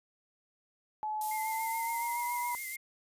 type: tone with pitch glide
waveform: sine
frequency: 857 to 967.5 Hz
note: A5 to B5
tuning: -46 to -36 cents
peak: -32 dBFS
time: 1.03-2.55 s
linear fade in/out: 0 ms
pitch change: +210 cents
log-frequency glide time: 1.26-2.3 s
type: high-pass noise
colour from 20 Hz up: pink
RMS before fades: -40 dBFS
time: 1.21-2.76 s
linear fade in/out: 2 ms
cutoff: 11000 Hz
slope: 12 dB/octave
type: tone with vibrato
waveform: sine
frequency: 2093 Hz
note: C7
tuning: in tune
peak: -40 dBFS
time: 1.31-2.77 s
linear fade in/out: 5 ms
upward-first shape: sine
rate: 7.1 Hz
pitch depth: 35 cents each way
effects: resampled to 32000 Hz